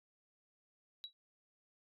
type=tone with exponential decay; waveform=sine; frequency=3894 Hz; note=B7; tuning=25 cents flat; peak=-38 dBFS; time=1.04-1.13 s; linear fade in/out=0 ms; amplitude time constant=19 ms; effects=noise-tail reverb RT60 0.1 s tail -24 dB re dry + tanh soft clip ceiling -37 dBFS